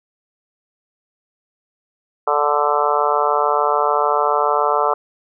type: harmonic tone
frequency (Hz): 146.83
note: D3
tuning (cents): 0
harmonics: 3 / 4 / 5 / 6 / 7 / 8 / 9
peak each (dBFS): -22 / -22 / -22 / -22 / -22 / -22 / -22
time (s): 2.27-4.94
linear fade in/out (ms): 5
effects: none